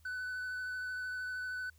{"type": "tone with vibrato", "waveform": "triangle", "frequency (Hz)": 1500, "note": "F#6", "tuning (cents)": 23, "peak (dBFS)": -35, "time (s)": [0.05, 1.7], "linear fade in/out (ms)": 5, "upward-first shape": "sine", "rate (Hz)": 13, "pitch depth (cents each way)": 13, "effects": ["added 78 Hz sine -61 dBFS peak until 1.78 s", "white hiss -71 dBFS RMS until 1.78 s"]}